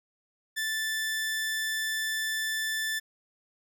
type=tone; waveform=sawtooth; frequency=1760 Hz; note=A6; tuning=in tune; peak=-25 dBFS; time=0.56-3 s; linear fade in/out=20 ms; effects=none